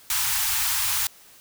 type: band-stop noise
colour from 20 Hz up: white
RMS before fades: -24 dBFS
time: 0.1-1.07 s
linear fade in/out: 2 ms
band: 120 to 780 Hz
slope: 96 dB/octave
effects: white hiss -51 dBFS RMS until 1.4 s